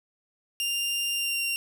sawtooth tone with pitch glide, 2794 to 2765 Hz, F7 to F7, 0 to -18 cents, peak -23 dBFS, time 0.6-1.56 s, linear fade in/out 0 ms, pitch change -18 cents, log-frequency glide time 1.14-1.41 s, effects none

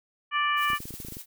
harmonic tone, 587.3 Hz, D5, in tune, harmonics 2 / 3 / 4 / 5, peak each -25 / -29 / -31 / -33 dBFS, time 0.31-0.79 s, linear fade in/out 50 ms
blue noise with tremolo, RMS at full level -40 dBFS, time 0.56-1.26 s, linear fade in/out 50 ms, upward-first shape sine, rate 16 Hz, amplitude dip 45%
clicks, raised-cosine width 3 ms, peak -28 dBFS, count 11, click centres 0.702 / 0.733 / 0.804 / 0.855 / 0.907 / 0.94 / 1.002 / 1.049 / 1.085 / 1.123 / 1.169 s
effects none

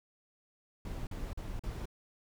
brown noise bursts, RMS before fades -39 dBFS, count 4, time 0.85-1.856 s, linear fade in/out 2 ms, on 220 ms, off 42 ms, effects none

